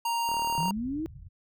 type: tone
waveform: square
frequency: 932.3 Hz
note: A#5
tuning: in tune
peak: -27 dBFS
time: 0.05-0.71 s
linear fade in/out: 5 ms
type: click train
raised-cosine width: 1 ms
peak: -26 dBFS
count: 17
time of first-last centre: 0.29-0.709 s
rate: 38.2 Hz
type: linear sweep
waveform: sine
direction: up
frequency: 146.83 to 329.6 Hz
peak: -29 dBFS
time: 0.58-1.06 s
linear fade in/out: 0 ms
type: low-pass noise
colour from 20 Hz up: white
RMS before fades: -45 dBFS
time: 0.75-1.29 s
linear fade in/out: 20 ms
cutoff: 140 Hz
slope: 48 dB/octave
effects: none